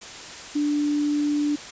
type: tone in noise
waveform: sine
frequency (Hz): 293.7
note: D4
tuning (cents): 0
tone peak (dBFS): -20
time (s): 0.55-1.56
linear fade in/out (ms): 10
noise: white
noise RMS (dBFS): -38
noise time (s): 0.01-1.71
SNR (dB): +15
effects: resampled to 16000 Hz